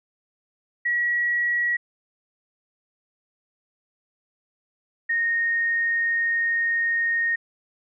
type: tone pair in turn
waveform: sine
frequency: 1920 / 1853.8 Hz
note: B6 / A#6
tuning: -49 / -10 cents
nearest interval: minor second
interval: 61 cents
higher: first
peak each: -20 dBFS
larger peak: neither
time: 0.85-1.77 / 5.09-7.36 s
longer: second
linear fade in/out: 10 ms
effects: none